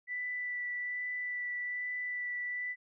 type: tone with vibrato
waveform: sine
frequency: 1975.5 Hz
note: B6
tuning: in tune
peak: -34 dBFS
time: 0.07-2.76 s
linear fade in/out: 50 ms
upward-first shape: sine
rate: 1.2 Hz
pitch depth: 10 cents each way
effects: none